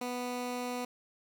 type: tone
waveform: 15% pulse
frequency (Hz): 246.9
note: B3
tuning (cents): 0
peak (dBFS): -28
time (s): 0.01-0.85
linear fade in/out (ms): 5
effects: none